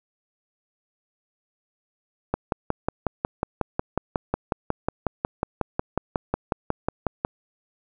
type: click train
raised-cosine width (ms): 1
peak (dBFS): -8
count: 28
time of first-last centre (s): 2.34-7.249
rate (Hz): 5.5
effects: none